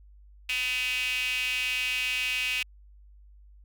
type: tone with high-pass filter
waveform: sawtooth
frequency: 252.6 Hz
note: B3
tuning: 39 cents sharp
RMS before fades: -29 dBFS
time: 0.49-2.63 s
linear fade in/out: 5 ms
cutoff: 2600 Hz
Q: 9
effects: added 50 Hz sine -50 dBFS peak until 3.64 s